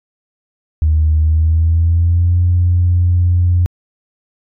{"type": "tone with pitch glide", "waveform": "sine", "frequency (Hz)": [77.78, 88.32], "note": ["D#2", "F2"], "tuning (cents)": [0, 20], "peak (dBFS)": -8, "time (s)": [0.82, 3.66], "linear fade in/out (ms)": 0, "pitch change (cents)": 220, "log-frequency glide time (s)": [1.2, 2.39], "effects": ["tanh soft clip ceiling -4 dBFS"]}